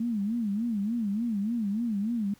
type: tone with vibrato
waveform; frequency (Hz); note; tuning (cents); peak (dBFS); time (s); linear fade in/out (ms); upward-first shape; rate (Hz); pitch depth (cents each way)
sine; 217.7; A3; -18; -26; 0-2.34; 5; sine; 3.4; 170
effects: pink hiss -60 dBFS RMS until 2.39 s